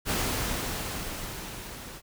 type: noise with level ramp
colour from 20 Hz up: pink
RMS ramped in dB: -27 to -43 dBFS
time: 0.05-2.02 s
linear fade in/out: 50 ms
effects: none